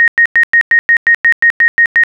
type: tone bursts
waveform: sine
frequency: 1864.7 Hz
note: A#6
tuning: in tune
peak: -4 dBFS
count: 12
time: 0-2.036 s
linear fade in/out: 0 ms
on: 78 ms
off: 100 ms
effects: none